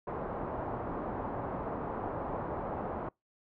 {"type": "low-pass noise", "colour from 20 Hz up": "white", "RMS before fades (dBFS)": -37, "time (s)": [0.07, 3.09], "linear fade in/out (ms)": 5, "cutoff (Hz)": 990, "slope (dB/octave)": 24, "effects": ["noise-tail reverb RT60 0.2 s tail -26 dB re dry"]}